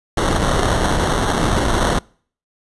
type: noise with sample-and-hold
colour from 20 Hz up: pink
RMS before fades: -17 dBFS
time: 0.17-1.99 s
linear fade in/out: 5 ms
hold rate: 2450 Hz
effects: noise-tail reverb RT60 0.5 s tail -26 dB re dry + resampled to 24000 Hz